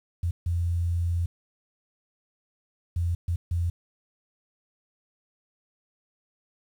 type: tone bursts at uneven times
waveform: sine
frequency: 86 Hz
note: F2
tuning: 26 cents flat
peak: -23 dBFS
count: 5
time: 0.23-0.31 / 0.46-1.26 / 2.96-3.15 / 3.28-3.36 / 3.51-3.7 s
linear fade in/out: 5 ms
effects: 9-bit